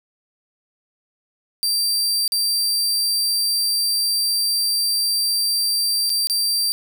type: tone with dropouts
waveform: sawtooth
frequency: 4699 Hz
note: D8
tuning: in tune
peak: -15 dBFS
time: 1.63-6.72 s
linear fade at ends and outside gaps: 0 ms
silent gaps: 2.278-2.321 / 6.095-6.101 / 6.271-6.298 s
effects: none